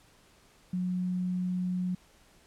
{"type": "tone", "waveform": "sine", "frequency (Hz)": 181.5, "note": "F#3", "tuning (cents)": -33, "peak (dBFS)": -28, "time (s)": [0.73, 1.95], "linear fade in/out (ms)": 5, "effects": ["pink hiss -61 dBFS RMS until 2.46 s", "low-pass 11000 Hz 12 dB/octave"]}